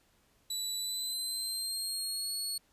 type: tone with pitch glide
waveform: 25% pulse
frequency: 3951 to 4359 Hz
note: B7 to C#8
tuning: 0 to -30 cents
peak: -29 dBFS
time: 0.5-2.58 s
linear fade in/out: 5 ms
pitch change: +170 cents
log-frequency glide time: 0.76-2.34 s
effects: pink hiss -69 dBFS RMS until 2.72 s + resampled to 32000 Hz

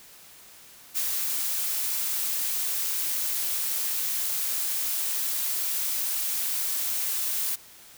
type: noise with ADSR envelope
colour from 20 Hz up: blue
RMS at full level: -26 dBFS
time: 0.94-7.56 s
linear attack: 34 ms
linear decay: 39 ms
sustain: -2 dB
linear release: 15 ms
effects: white hiss -50 dBFS RMS until 7.97 s

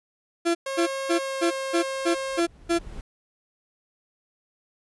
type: tone bursts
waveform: 35% pulse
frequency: 339.4 Hz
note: F4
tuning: 49 cents flat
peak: -18 dBFS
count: 8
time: 0.45-2.79 s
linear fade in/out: 20 ms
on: 100 ms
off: 220 ms
type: tone with pitch glide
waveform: sawtooth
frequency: 540 to 535.7 Hz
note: C#5 to C5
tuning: -45 to +41 cents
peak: -24 dBFS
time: 0.66-2.4 s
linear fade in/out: 5 ms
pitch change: -14 cents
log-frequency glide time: 1.23-1.4 s
type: noise with exponential growth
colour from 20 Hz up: brown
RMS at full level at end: -35 dBFS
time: 1.72-3.01 s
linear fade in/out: 1 ms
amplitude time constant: 280 ms
effects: resampled to 24000 Hz

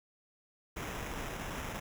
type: noise with sample-and-hold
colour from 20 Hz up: pink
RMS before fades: -40 dBFS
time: 0.76-1.8 s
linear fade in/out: 10 ms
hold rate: 4410 Hz
effects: none

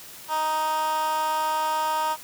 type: tone with high-pass filter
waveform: 15% pulse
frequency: 311.9 Hz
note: D#4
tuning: 4 cents sharp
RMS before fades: -25 dBFS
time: 0.28-2.17 s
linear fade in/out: 50 ms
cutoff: 900 Hz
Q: 3.4
effects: white hiss -43 dBFS RMS until 2.23 s

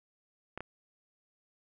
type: clicks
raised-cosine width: 0.5 ms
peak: -24 dBFS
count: 2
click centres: 0.576 / 0.606 s
effects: none

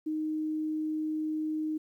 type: tone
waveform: sine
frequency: 310.4 Hz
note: D#4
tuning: 4 cents flat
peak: -29 dBFS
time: 0.06-1.78 s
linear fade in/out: 10 ms
effects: 11-bit

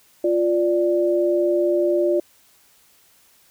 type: tone pair together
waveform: sine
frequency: 349.6 / 588 Hz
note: F4 / D5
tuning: +2 / +2 cents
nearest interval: major sixth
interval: 900 cents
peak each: -18 / -20 dBFS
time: 0.24-2.2 s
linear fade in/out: 5 ms
effects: white hiss -56 dBFS RMS until 3.5 s

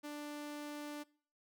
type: tone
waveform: sawtooth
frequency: 294.7 Hz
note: D4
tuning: 6 cents sharp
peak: -39 dBFS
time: 0.03-1.04 s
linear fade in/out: 20 ms
effects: noise-tail reverb RT60 0.5 s tail -23 dB re dry

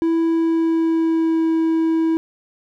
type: tone with pitch glide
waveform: triangle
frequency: 329.6 to 324.7 Hz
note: E4 to E4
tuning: 0 to -26 cents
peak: -13 dBFS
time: 0.02-2.17 s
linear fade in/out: 0 ms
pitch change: -26 cents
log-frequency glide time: 0.2-1.48 s
effects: none

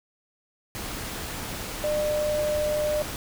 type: tone in noise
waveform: sine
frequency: 600 Hz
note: D5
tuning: 37 cents sharp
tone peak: -23 dBFS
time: 1.84-3.02 s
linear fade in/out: 0 ms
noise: pink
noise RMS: -34 dBFS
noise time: 0.75-3.16 s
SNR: +8 dB
effects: none

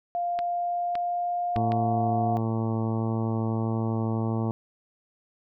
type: tone with pitch glide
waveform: sine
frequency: 698.5 to 708.7 Hz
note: F5 to F5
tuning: 0 to +25 cents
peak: -25 dBFS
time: 0.15-2.37 s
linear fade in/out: 0 ms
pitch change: +25 cents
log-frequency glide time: 0.26-2.19 s
type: clicks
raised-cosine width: 0.3 ms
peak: -19 dBFS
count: 4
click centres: 0.39 / 0.954 / 1.563 / 1.72 s
type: harmonic tone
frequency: 112.3 Hz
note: A2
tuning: 36 cents sharp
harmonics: 1 / 2 / 3 / 4 / 5 / 6 / 7 / 8 / 9 / 10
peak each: -27 / -29 / -34 / -37 / -41 / -41 / -41 / -41 / -47 / -44 dBFS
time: 1.56-4.51 s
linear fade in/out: 0 ms
effects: none

